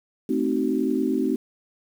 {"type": "chord", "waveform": "sine", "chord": "A diminished seventh", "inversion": "none", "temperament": "equal with one note detuned", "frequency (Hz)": [220, 261.6, 311.1, 378.4], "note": ["A3", "C4", "Eb4", "Gb4"], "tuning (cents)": [0, 0, 0, 39], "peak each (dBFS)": [-28, -24, -26, -27], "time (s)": [0.29, 1.36], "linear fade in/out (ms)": 5, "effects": ["8-bit"]}